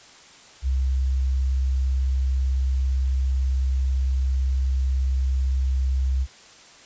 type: tone with vibrato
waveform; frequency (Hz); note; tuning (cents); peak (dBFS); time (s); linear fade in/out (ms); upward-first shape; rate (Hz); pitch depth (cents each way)
sine; 65.7; C2; +8; -19; 0.62-6.27; 50; sine; 18; 13
effects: white hiss -48 dBFS RMS until 6.85 s + resampled to 16000 Hz